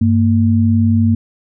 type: tone pair together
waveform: sine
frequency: 97.71 / 229.6 Hz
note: G2 / A#3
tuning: -5 / -26 cents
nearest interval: octave + minor third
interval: 1479 cents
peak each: -12 dBFS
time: 0.01-1.15 s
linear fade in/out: 5 ms
effects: none